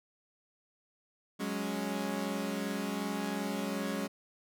sawtooth chord, F# suspended second, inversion none, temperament equal, 185 / 207.7 / 277.2 Hz, F#3 / G#3 / C#4, 0 / 0 / 0 cents, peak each -35 / -32 / -34 dBFS, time 1.39-4.08 s, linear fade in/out 20 ms, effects none

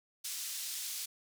pink band-pass noise, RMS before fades -40 dBFS, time 0.24-1.06 s, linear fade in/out 10 ms, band 4500 to 15000 Hz, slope 12 dB/octave, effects none

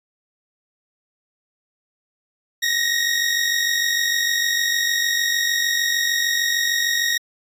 20% pulse tone pair together, 1853.4 / 1900 Hz, A#6 / A#6, -10 / +33 cents, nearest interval unison, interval 43 cents, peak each -16 dBFS, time 2.62-7.18 s, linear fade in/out 10 ms, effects resampled to 32000 Hz

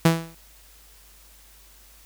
sawtooth tone with exponential decay, 164.81 Hz, E3, in tune, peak -8 dBFS, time 0.05-0.35 s, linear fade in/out 5 ms, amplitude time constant 65 ms, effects added 50 Hz sine -53 dBFS peak until 2.05 s + white hiss -53 dBFS RMS until 2.05 s

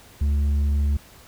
sine tone with tanh clipping, 72.1 Hz, D2, 31 cents flat, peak -19 dBFS, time 0.21-0.97 s, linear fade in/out 5 ms, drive 5 dB, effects pink hiss -49 dBFS RMS until 1.27 s

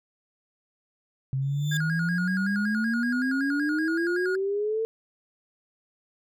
sine exponential sweep, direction up, 131.7 to 452 Hz, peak -24 dBFS, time 1.33-4.85 s, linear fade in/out 0 ms
30% pulse tone with exponential growth, 3543 Hz, A7, 11 cents sharp, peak -26 dBFS, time 1.42-1.77 s, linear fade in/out 1 ms, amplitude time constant 75 ms
triangle tone with vibrato, 1534 Hz, G6, 38 cents flat, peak -27 dBFS, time 1.71-4.36 s, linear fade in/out 10 ms, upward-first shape square, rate 5.3 Hz, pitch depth 110 cents each way
effects none

